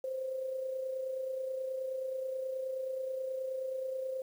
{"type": "tone with amplitude modulation", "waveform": "sine", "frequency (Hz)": 523.3, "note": "C5", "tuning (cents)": 0, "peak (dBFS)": -32, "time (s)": [0.04, 4.22], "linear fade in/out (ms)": 2, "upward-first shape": "sine", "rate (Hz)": 29.4, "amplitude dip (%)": 45, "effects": ["10-bit"]}